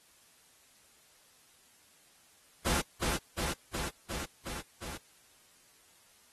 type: noise with echo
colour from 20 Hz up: pink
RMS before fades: -31 dBFS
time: 2.65-2.82 s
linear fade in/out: 20 ms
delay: 360 ms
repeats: 6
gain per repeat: -2 dB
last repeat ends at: 4.98 s
effects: white hiss -63 dBFS RMS until 6.32 s + AAC 32 kbps